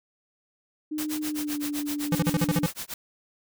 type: tone with pitch glide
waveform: sine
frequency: 304.7 to 293.3 Hz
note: D#4 to D4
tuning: -36 to -2 cents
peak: -28 dBFS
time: 0.91-2.66 s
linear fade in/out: 10 ms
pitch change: -66 cents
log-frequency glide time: 1.25-1.58 s
type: noise with tremolo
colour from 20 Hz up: white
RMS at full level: -33 dBFS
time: 0.98-2.94 s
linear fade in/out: 2 ms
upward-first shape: sine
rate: 7.8 Hz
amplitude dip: 100%
type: tone bursts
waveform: square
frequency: 168.6 Hz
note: E3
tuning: 39 cents sharp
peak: -21 dBFS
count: 8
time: 2.12-2.662 s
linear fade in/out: 2 ms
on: 31 ms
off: 42 ms
effects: none